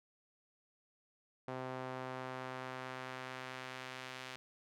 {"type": "tone with band-pass filter sweep", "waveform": "sawtooth", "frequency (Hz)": 129.2, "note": "C3", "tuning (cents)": -21, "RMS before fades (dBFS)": -45, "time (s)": [1.48, 4.36], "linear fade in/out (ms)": 0, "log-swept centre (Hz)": [740, 2800], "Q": 0.81, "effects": []}